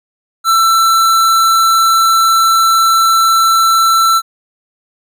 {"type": "tone", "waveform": "square", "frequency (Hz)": 1337, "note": "E6", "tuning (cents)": 24, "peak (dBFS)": -8, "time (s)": [0.44, 4.22], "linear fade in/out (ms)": 50, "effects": []}